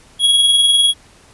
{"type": "tone with tremolo", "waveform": "square", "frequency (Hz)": 3322, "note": "G#7", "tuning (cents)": 0, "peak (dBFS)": -8, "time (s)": [0.19, 0.94], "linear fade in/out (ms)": 50, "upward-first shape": "triangle", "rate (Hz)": 20, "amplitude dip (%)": 45, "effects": ["pink hiss -47 dBFS RMS until 1.33 s", "resampled to 24000 Hz"]}